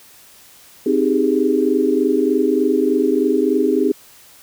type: chord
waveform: sine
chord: Ab major seventh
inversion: first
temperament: equal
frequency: 261.6 / 311.1 / 392 / 415.3 Hz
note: C4 / Eb4 / G4 / Ab4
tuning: 0 / 0 / 0 / 0 cents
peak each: -19 dBFS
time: 0.86-3.92 s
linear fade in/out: 5 ms
effects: white hiss -46 dBFS RMS until 4.42 s